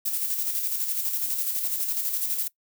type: noise with tremolo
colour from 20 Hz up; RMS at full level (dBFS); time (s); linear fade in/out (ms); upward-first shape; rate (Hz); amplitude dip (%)
violet; -26; 0.05-2.48; 10; square; 12; 40
effects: noise-tail reverb RT60 0.1 s tail -20 dB re dry